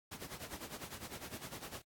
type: noise with tremolo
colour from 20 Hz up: pink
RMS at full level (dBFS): -44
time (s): 0.11-1.82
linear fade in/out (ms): 10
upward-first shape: sine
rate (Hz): 9.9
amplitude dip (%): 75
effects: high-pass 80 Hz 12 dB/octave + AAC 64 kbps